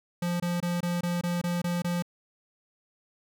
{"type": "tone bursts", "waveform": "square", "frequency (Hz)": 174.61, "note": "F3", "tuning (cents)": 0, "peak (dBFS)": -27, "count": 9, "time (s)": [0.22, 2.024], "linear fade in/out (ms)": 5, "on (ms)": 180, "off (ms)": 23, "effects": []}